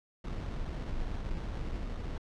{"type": "noise with sample-and-hold", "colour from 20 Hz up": "brown", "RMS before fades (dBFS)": -36, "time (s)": [0.24, 2.18], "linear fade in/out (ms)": 5, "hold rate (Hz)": 2450, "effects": ["low-pass 5000 Hz 12 dB/octave"]}